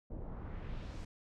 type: noise with low-pass filter sweep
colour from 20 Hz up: brown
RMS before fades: -43 dBFS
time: 0.1-1.05 s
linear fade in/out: 5 ms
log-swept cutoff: 560 to 8000 Hz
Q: 1.2
effects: none